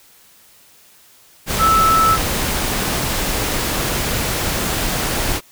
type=tone in noise; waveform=sine; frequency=1313 Hz; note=E6; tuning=7 cents flat; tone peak=-11 dBFS; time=1.58-2.18 s; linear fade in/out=50 ms; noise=pink; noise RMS=-20 dBFS; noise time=1.46-5.41 s; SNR=+6 dB; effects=white hiss -49 dBFS RMS until 5.51 s